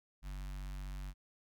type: tone with notch filter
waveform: square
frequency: 47.91 Hz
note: G1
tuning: 39 cents flat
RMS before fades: -43 dBFS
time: 0.22-1.14 s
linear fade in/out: 50 ms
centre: 440 Hz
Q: 0.6
effects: none